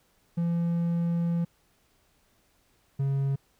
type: tone pair in turn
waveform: triangle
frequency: 170 / 137.45 Hz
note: F3 / C#3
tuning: -46 / -14 cents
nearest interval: major third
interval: 368 cents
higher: first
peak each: -22 dBFS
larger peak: neither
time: 0.37-1.45 / 2.99-3.36 s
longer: first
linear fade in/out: 10 ms
effects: pink hiss -67 dBFS RMS until 3.59 s